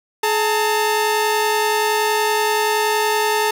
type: tone pair together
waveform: sawtooth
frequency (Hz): 424.7 / 900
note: G#4 / A5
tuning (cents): +39 / +39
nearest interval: octave + minor second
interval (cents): 1300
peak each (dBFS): -15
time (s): 0.23-3.51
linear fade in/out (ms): 5
effects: none